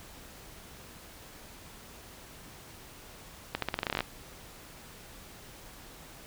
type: accelerating click train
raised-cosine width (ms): 0.3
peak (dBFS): -13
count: 13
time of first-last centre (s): 3.55-4.006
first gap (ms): 73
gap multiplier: 0.87
effects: pink hiss -50 dBFS RMS until 6.26 s